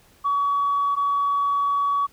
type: tone pair in turn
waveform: sine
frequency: 1132 / 1132 Hz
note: C#6 / C#6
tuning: +36 / +36 cents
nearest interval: unison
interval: 0 cents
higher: neither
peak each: -18 dBFS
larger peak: neither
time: 0.24-0.96 / 0.96-2.07 s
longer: second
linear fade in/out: 20 ms
effects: tanh soft clip ceiling -14 dBFS + pink hiss -56 dBFS RMS until 2.12 s